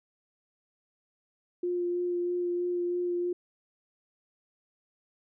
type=tone with vibrato; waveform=sine; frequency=352.7 Hz; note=F4; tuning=17 cents sharp; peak=-27 dBFS; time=1.63-3.33 s; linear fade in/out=5 ms; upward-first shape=sine; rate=3.1 Hz; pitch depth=12 cents each way; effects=none